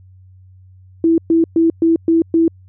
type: tone bursts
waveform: sine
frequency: 329.6 Hz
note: E4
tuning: in tune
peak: -9 dBFS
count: 6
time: 1.04-2.48 s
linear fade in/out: 2 ms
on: 140 ms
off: 120 ms
effects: added 93 Hz sine -41 dBFS peak until 2.68 s